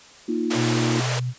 sine chord, Bb suspended fourth, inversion none, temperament equal, 233.1 / 311.1 / 349.2 Hz, Bb3 / Eb4 / F4, 0 / 0 / 0 cents, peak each -26 dBFS, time 0.28-1.01 s, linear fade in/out 10 ms
pink high-pass noise, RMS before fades -27 dBFS, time 0.5-1.2 s, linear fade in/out 10 ms, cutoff 400 Hz, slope 96 dB/octave
sine tone with pitch glide, 122.2 to 124.62 Hz, B2 to B2, -18 to +16 cents, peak -23 dBFS, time 0.54-1.34 s, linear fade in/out 50 ms, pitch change +34 cents, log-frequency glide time 0.68-1.06 s
effects white hiss -47 dBFS RMS until 1.38 s + resampled to 16000 Hz

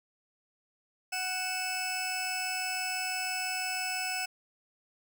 20% pulse tone pair together, 742 / 2620 Hz, F#5 / E7, +5 / -11 cents, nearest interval octave + minor seventh, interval 2184 cents, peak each -30 / -29 dBFS, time 1.12-4.26 s, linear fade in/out 10 ms, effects none

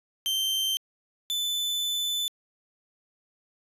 40% pulse tone pair in turn, 3125 / 3508 Hz, G7 / A7, -6 / -6 cents, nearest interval major second, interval 200 cents, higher second, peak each -24 / -25 dBFS, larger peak first, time 0.26-0.77 / 1.3-2.28 s, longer second, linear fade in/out 0 ms, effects resampled to 32000 Hz

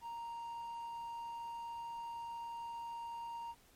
triangle tone, 932.3 Hz, A#5, in tune, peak -40 dBFS, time 0.01-3.55 s, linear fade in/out 50 ms, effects pink hiss -66 dBFS RMS until 3.75 s + MP3 64 kbps

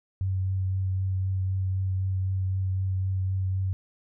sine tone with vibrato, 94.6 Hz, F#2, 39 cents sharp, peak -24 dBFS, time 0.21-3.73 s, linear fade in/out 0 ms, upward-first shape triangle, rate 3.9 Hz, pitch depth 16 cents each way, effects none

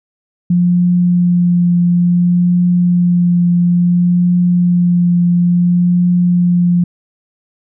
sine tone with vibrato, 175.9 Hz, F3, 13 cents sharp, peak -8 dBFS, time 0.5-6.84 s, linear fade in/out 5 ms, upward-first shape triangle, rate 0.58 Hz, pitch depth 14 cents each way, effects none

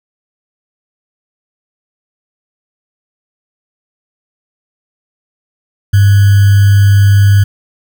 sine tone with sample-and-hold, 99.9 Hz, G2, 33 cents sharp, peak -3 dBFS, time 5.93-7.44 s, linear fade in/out 10 ms, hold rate 1575 Hz, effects none

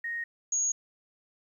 sine tone pair in turn, 1864.7 / 6645 Hz, A#6 / G#8, 0 / 0 cents, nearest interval octave + minor seventh, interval 2200 cents, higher second, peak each -31 / -25 dBFS, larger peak second, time 0.04-0.24 / 0.52-0.72 s, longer neither, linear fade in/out 5 ms, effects 11-bit

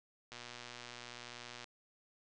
click train, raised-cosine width 0.2 ms, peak -30 dBFS, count 161, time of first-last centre 0.32-1.642 s, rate 121 Hz, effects resampled to 22050 Hz

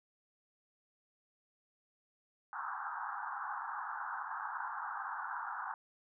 pink band-pass noise, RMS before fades -41 dBFS, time 2.53-5.74 s, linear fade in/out 2 ms, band 790 to 1600 Hz, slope 96 dB/octave, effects none

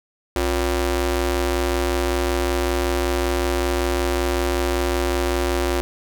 sawtooth ring-modulated tone, 208.7 Hz, G#3, 9 cents sharp, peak -12 dBFS, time 0.36-5.81 s, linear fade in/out 0 ms, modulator 147 Hz, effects none

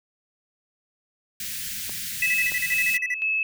white band-stop noise, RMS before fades -32 dBFS, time 1.4-2.97 s, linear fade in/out 2 ms, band 230 to 1600 Hz, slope 48 dB/octave
clicks, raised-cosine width 1 ms, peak -26 dBFS, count 2, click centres 1.895 / 2.52 s
triangle tone bursts, 1975.5 Hz, B6, in tune, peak -21 dBFS, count 12, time 2.22-3.143 s, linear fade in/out 5 ms, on 43 ms, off 37 ms
sine tone with tremolo, 2597 Hz, E7, 26 cents flat, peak -21 dBFS, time 2.22-3.43 s, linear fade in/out 2 ms, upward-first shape square, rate 2 Hz, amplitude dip 60%
effects none

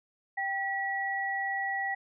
sine tone pair together, 784 / 1933.8 Hz, G5 / B6, 0 / -37 cents, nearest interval octave + major third, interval 1563 cents, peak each -33 / -31 dBFS, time 0.37-1.95 s, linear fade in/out 10 ms, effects none

